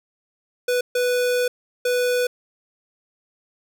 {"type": "tone bursts at uneven times", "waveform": "square", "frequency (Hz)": 493.9, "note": "B4", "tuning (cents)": 0, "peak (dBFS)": -19, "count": 3, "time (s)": [[0.68, 0.81], [0.95, 1.48], [1.85, 2.27]], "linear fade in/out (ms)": 5, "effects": []}